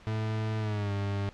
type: tone with pitch glide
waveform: 40% pulse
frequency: 109.3 to 100.23 Hz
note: A2 to G2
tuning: -11 to +39 cents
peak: -28 dBFS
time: 0.07-1.29 s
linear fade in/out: 0 ms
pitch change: -150 cents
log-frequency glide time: 0.59-0.92 s
effects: pink hiss -54 dBFS RMS until 1.33 s + low-pass 4000 Hz 12 dB/octave